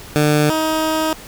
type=tone pair in turn; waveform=15% pulse; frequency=150 / 315.5 Hz; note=D3 / D#4; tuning=+37 / +24 cents; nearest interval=octave + minor second; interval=1287 cents; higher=second; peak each=-6 / -10 dBFS; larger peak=first; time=0.16-0.5 / 0.5-1.13 s; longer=second; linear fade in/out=0 ms; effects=pink hiss -37 dBFS RMS until 1.27 s